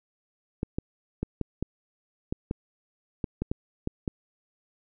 clicks, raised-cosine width 3 ms, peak -15 dBFS, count 12, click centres 0.631 / 0.785 / 1.23 / 1.413 / 1.626 / 2.325 / 2.511 / 3.242 / 3.42 / 3.515 / 3.874 / 4.078 s, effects none

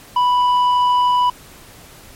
triangle tone with tanh clipping, 987.8 Hz, B5, in tune, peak -13 dBFS, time 0.16-1.3 s, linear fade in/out 5 ms, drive 10 dB, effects pink hiss -42 dBFS RMS until 2.15 s + MP3 64 kbps

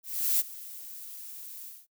violet noise with ADSR envelope, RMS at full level -24 dBFS, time 0.03-1.87 s, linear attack 370 ms, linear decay 22 ms, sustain -19 dB, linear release 210 ms, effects noise-tail reverb RT60 0.1 s tail -23 dB re dry

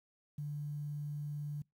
sine tone with quantisation, 147 Hz, D3, 2 cents sharp, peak -37 dBFS, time 0.38-1.62 s, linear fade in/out 5 ms, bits 11, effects noise-tail reverb RT60 0.2 s tail -26 dB re dry

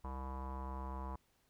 square tone with low-pass filter, 66 Hz, C2, 16 cents sharp, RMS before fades -43 dBFS, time 0.04-1.16 s, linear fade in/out 5 ms, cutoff 1000 Hz, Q 7.4, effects pink hiss -75 dBFS RMS until 1.49 s

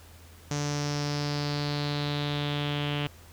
sawtooth tone with low-pass filter sweep, 145.9 Hz, D3, 11 cents flat, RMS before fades -30 dBFS, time 0.51-3.07 s, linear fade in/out 0 ms, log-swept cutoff 6200 to 3000 Hz, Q 4.8, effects added 83 Hz sine -50 dBFS peak until 3.32 s + pink hiss -54 dBFS RMS until 3.32 s

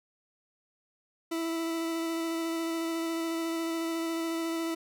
40% pulse tone with vibrato, 329.6 Hz, E4, in tune, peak -29 dBFS, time 1.31-4.75 s, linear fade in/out 10 ms, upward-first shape square, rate 14 Hz, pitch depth 10 cents each way, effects none

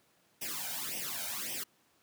white noise with flanger, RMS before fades -38 dBFS, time 0.41-1.64 s, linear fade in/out 10 ms, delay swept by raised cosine 0.35 to 1.35 ms, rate 1.8 Hz, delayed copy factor +0.9, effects pink hiss -69 dBFS RMS until 2.02 s + high-pass 150 Hz 12 dB/octave

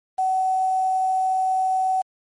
sine tone with quantisation, 754 Hz, F#5, 32 cents sharp, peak -18 dBFS, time 0.18-2.02 s, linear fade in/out 10 ms, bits 7, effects MP3 48 kbps

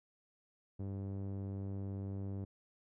sawtooth tone with low-pass filter, 98 Hz, G2, in tune, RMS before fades -41 dBFS, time 0.79-2.45 s, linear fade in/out 10 ms, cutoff 420 Hz, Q 0.76, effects none

